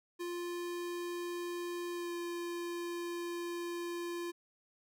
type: tone with pitch glide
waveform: square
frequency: 349.2 to 345.6 Hz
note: F4 to F4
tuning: 0 to -18 cents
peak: -38 dBFS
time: 0.19-4.32 s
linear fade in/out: 20 ms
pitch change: -18 cents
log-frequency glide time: 1.93-2.14 s
effects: none